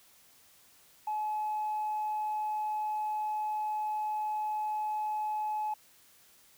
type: tone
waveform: sine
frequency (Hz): 853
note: G#5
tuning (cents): +46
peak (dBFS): -29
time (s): 1.07-5.74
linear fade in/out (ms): 5
effects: tanh soft clip ceiling -27 dBFS + white hiss -61 dBFS RMS until 6.57 s